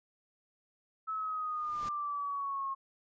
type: exponential sweep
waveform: sine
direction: down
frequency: 1304 to 1078 Hz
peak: -33 dBFS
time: 1.07-2.75 s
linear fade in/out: 20 ms
type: noise with exponential growth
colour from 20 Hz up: pink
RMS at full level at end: -44 dBFS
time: 1.43-1.89 s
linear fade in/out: 5 ms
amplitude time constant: 99 ms
effects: resampled to 16000 Hz